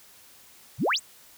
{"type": "exponential sweep", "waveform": "sine", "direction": "up", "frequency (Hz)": [94.3, 9400], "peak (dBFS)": -21, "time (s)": [0.78, 1], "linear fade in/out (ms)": 50, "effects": ["white hiss -53 dBFS RMS until 1.37 s"]}